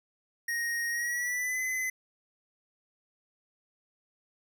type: tone with pitch glide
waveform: square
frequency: 1871 to 2029 Hz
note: A#6 to B6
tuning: +6 to +46 cents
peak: -30 dBFS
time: 0.48-1.9 s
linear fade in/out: 5 ms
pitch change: +140 cents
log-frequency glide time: 0.9-1.61 s
effects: none